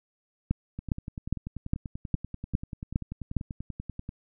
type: two click trains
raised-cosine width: 5 ms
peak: -12 / -23 dBFS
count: 8 / 35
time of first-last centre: 0.51-3.367 / 0.79-4.091 s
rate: 2.45 / 10.3 Hz
effects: none